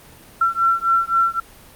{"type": "beating tone pair", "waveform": "sine", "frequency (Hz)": [1352, 1355.8], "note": ["E6", "E6"], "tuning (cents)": [43, 48], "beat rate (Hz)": 3.8, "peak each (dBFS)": -18, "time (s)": [0.41, 1.4], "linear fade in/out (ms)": 5, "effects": ["pink hiss -45 dBFS RMS until 1.75 s", "Opus 32 kbps"]}